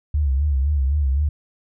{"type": "tone with vibrato", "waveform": "sine", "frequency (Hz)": 70.4, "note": "C#2", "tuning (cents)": 27, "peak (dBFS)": -16, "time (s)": [0.14, 1.29], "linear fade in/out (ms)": 5, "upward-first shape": "sine", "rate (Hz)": 3.9, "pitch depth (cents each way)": 120, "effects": []}